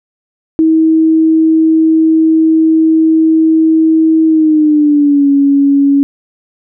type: tone with pitch glide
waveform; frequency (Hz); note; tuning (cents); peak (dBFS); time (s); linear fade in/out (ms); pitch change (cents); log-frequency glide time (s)
sine; 320 to 280.2; D#4 to C#4; +49 to +19; -5; 0.59-6.03; 0; -230; 4.26-5.29
effects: none